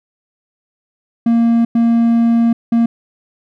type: tone bursts at uneven times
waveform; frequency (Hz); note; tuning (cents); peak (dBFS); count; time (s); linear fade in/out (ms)
triangle; 232.1; A#3; -7; -7; 3; 1.26-1.65 / 1.75-2.53 / 2.72-2.86; 5
effects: none